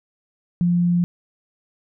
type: tone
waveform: sine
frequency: 174.61 Hz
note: F3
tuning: in tune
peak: -15 dBFS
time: 0.61-1.04 s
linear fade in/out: 0 ms
effects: none